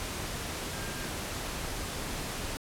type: tone in noise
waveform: sine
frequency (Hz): 1600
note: G6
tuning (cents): +35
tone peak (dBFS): -45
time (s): 0.73-1.05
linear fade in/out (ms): 0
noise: pink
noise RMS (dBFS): -36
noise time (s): 0-2.57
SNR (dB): -12
effects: low-pass 12000 Hz 12 dB/octave